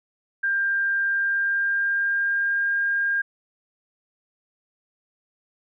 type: tone with pitch glide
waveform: sine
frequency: 1593 to 1610.6 Hz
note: G6 to G6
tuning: +27 to +46 cents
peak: -20 dBFS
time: 0.43-3.22 s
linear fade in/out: 10 ms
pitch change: +19 cents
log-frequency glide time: 1.05-2.77 s
effects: none